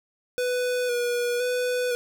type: tone with vibrato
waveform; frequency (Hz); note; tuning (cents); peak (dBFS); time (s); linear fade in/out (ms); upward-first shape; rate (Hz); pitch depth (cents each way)
square; 490; B4; -14; -24; 0.38-1.95; 0; square; 0.98; 23
effects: none